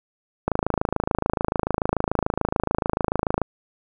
click train, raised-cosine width 1 ms, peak -6 dBFS, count 80, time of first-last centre 0.48-3.417 s, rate 26.9 Hz, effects none

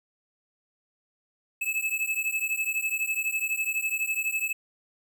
square beating tone pair, 2596 / 2608 Hz, E7 / E7, -27 / -19 cents, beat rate 12 Hz, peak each -30 dBFS, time 1.61-4.53 s, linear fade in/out 10 ms, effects none

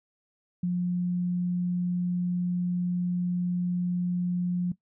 sine tone, 177.8 Hz, F3, 31 cents sharp, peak -24 dBFS, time 0.63-4.72 s, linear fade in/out 5 ms, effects noise-tail reverb RT60 0.1 s tail -17 dB re dry

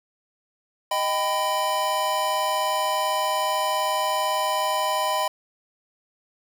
square chord, Eb augmented, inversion none, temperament equal with one note detuned, 622.3 / 784 / 999.8 Hz, Eb5 / G5 / B5, 0 / 0 / +21 cents, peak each -28 / -29 / -25 dBFS, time 0.91-5.28 s, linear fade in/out 5 ms, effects none

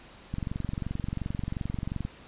click train, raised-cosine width 5 ms, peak -19 dBFS, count 40, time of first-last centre 0.34-2.051 s, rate 22.8 Hz, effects pink hiss -51 dBFS RMS until 2.27 s + resampled to 8000 Hz

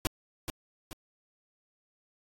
pink noise with echo, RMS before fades -28 dBFS, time 0.05-0.07 s, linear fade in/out 0 ms, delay 430 ms, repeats 2, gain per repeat -7 dB, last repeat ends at 0.93 s, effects AAC 48 kbps

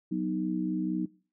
sine chord, B major, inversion second, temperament equal, 185 / 246.9 / 311.1 Hz, F#3 / B3 / D#4, 0 / 0 / 0 cents, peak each -31 / -35 / -31 dBFS, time 0.11-1.06 s, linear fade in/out 10 ms, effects noise-tail reverb RT60 0.4 s tail -22 dB re dry

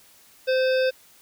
harmonic tone, 518 Hz, C5, 17 cents flat, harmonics 1 / 3 / 5 / 7 / 9 / 10, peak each -19 / -29 / -33 / -36 / -38 / -39 dBFS, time 0.47-0.91 s, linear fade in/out 20 ms, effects white hiss -54 dBFS RMS until 1.21 s

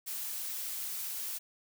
blue noise, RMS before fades -38 dBFS, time 0.06-1.39 s, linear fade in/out 20 ms, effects none

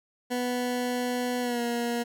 20% pulse tone with pitch glide, 246.9 to 237.5 Hz, B3 to A#3, 0 to +33 cents, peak -22 dBFS, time 0.3-2.04 s, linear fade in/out 20 ms, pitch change -67 cents, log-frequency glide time 1.41-1.61 s, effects none

